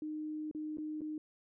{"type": "tone with dropouts", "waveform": "sine", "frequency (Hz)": 306.9, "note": "D#4", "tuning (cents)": -24, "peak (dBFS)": -37, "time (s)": [0.02, 1.18], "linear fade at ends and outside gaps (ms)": 2, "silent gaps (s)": [[0.513, 0.548], [0.772, 0.783], [1.008, 1.016]], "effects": []}